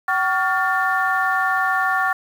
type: tone cluster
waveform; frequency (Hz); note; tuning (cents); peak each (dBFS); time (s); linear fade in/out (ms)
sine; 759 / 1125 / 1408 / 1786; F#5 / C#6 / F6 / A6; +44 / +25 / +14 / +25; -22; 0.08-2.13; 5
effects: tanh soft clip ceiling -7 dBFS + 7-bit